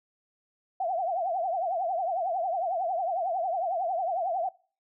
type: tone with vibrato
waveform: sine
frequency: 714 Hz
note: F5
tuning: 38 cents sharp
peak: -26 dBFS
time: 0.8-4.49 s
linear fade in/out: 5 ms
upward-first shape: triangle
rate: 11 Hz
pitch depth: 190 cents each way
effects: noise-tail reverb RT60 0.4 s tail -22 dB re dry